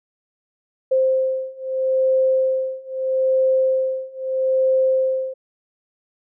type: beating tone pair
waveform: sine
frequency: 523.3 / 524.08 Hz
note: C5 / C5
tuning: 0 / +3 cents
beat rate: 0.78 Hz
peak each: -20 / -19 dBFS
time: 0.91-5.34 s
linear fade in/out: 10 ms
effects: none